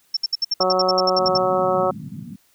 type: tone bursts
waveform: sine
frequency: 5400 Hz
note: E8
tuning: 41 cents sharp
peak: -17 dBFS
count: 14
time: 0.14-1.377 s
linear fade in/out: 5 ms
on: 28 ms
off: 65 ms
type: harmonic tone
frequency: 185 Hz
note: F#3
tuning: in tune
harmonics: 1 / 2 / 3 / 4 / 5 / 6 / 7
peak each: -31 / -24 / -20 / -23 / -31 / -27 / -25 dBFS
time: 0.6-1.91 s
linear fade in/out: 5 ms
type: band-pass noise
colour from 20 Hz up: white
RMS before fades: -34 dBFS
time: 1.18-2.36 s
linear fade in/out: 10 ms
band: 110 to 240 Hz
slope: 48 dB/octave
effects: white hiss -60 dBFS RMS until 2.54 s